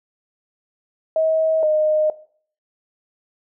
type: tone pair in turn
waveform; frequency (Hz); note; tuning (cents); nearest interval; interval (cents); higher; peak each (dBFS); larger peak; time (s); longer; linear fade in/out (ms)
sine; 638 / 616; D#5 / D#5; +43 / -17; minor second; 60; first; -15 / -14; second; 1.16-1.63 / 1.63-2.1; neither; 2
effects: noise-tail reverb RT60 0.5 s tail -18 dB re dry